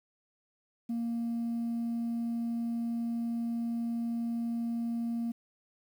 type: tone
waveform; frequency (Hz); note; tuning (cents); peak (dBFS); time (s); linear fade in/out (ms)
sine; 233.1; A#3; 0; -28; 0.89-5.32; 10
effects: tanh soft clip ceiling -29 dBFS + 10-bit